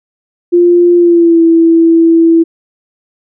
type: tone with pitch glide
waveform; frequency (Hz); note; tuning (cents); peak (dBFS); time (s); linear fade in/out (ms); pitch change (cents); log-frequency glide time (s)
sine; 349.2 to 330.6; F4 to E4; 0 to +5; -3; 0.52-2.44; 20; -95; 0.96-1.42
effects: none